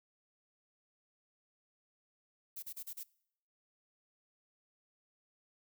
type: noise bursts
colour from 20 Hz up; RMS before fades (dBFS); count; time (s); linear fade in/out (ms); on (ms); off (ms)
violet; -44; 5; 2.56-3.035; 10; 67; 35
effects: noise-tail reverb RT60 0.7 s tail -23 dB re dry